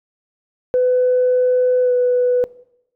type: tone with pitch glide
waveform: sine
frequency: 502 to 495.1 Hz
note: B4 to B4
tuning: +28 to +4 cents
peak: -11 dBFS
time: 0.74-2.44 s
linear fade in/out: 0 ms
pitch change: -24 cents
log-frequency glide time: 1.82-1.92 s
effects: noise-tail reverb RT60 0.8 s tail -21 dB re dry + tanh soft clip ceiling -8 dBFS